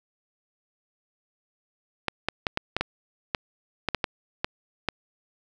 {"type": "clicks", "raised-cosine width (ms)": 0.3, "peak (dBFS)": -8, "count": 12, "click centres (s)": [2.083, 2.286, 2.468, 2.574, 2.766, 2.81, 3.348, 3.887, 3.947, 4.042, 4.445, 4.887], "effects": []}